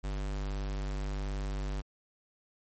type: tone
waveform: square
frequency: 49.33 Hz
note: G1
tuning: 12 cents sharp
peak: -33 dBFS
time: 0.03-1.82 s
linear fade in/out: 20 ms
effects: MP3 32 kbps